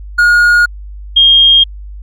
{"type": "tone pair in turn", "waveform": ["triangle", "sine"], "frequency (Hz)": [1435, 3230], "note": ["F6", "G#7"], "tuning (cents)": [47, -49], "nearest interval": "octave + major second", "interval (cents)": 1404, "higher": "second", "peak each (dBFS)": -3, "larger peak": "neither", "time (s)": [[0.18, 0.66], [1.16, 1.64]], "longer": "neither", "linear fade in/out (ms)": 10, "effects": ["added 50 Hz sine -25 dBFS peak until 2.02 s"]}